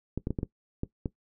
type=clicks; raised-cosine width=3 ms; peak=-17 dBFS; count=7; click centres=0.176 / 0.271 / 0.306 / 0.388 / 0.431 / 0.834 / 1.058 s; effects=noise-tail reverb RT60 0.1 s tail -18 dB re dry